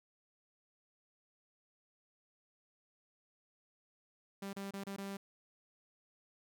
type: tone with dropouts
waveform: sawtooth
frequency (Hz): 197.2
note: G3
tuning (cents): +11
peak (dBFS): -37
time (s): 4.42-5.17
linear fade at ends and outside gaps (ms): 5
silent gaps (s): 4.531-4.564 / 4.709-4.736 / 4.838-4.867 / 4.964-4.981
effects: none